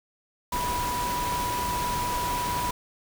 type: tone in noise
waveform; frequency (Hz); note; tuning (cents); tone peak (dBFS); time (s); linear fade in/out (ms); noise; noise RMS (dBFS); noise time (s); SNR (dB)
sine; 980; B5; -14; -27; 0.52-2.71; 5; pink; -32; 0.52-2.71; +2
effects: none